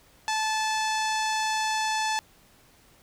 sawtooth tone with low-pass filter, 871 Hz, A5, 18 cents flat, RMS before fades -27 dBFS, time 0.28-2.19 s, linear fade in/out 0 ms, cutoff 6700 Hz, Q 1.6, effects pink hiss -58 dBFS RMS until 3.02 s

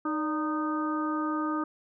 harmonic tone with a mistuned harmonic, 308.4 Hz, D#4, 15 cents flat, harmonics 1 / 2 / 3 / 4 / 5, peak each -29 / -40 / -38 / -32 / -43 dBFS, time 0.05-1.64 s, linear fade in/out 5 ms, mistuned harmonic 2, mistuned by -89 cents, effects none

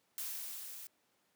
blue noise with level ramp, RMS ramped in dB -40 to -49 dBFS, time 0.18-0.87 s, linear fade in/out 0 ms, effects pink hiss -75 dBFS RMS until 1.35 s + high-pass 200 Hz 12 dB/octave

